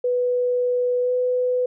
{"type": "tone with pitch glide", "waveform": "sine", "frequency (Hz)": [493.9, 499.6], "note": ["B4", "B4"], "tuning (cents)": [0, 20], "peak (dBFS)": -18, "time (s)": [0.04, 1.66], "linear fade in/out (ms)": 5, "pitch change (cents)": 20, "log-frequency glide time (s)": [1.01, 1.12], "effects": []}